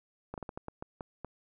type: slowing click train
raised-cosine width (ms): 1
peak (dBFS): -25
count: 9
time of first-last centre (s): 0.34-1.247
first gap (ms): 38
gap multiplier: 1.3
effects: none